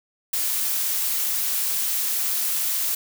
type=noise; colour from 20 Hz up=blue; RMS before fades=-24 dBFS; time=0.33-2.95 s; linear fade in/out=5 ms; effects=none